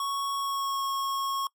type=tone with pitch glide; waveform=square; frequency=1108.7 to 1093.4 Hz; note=C#6 to C#6; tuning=0 to -24 cents; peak=-29 dBFS; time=0-1.47 s; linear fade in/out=2 ms; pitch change=-24 cents; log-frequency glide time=0.35-0.84 s; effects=noise-tail reverb RT60 0.1 s tail -22 dB re dry